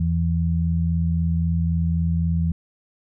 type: tone pair together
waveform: sine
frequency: 83.02 / 166.8 Hz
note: E2 / E3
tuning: +13 / +21 cents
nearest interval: octave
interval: 1208 cents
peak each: -21 dBFS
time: 0-2.52 s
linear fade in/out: 5 ms
effects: none